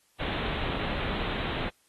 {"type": "low-pass noise", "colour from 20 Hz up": "pink", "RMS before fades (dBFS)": -32, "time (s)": [0.19, 1.7], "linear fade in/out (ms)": 20, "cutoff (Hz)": 3900, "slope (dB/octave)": 96, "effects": ["white hiss -67 dBFS RMS until 1.88 s", "AAC 32 kbps"]}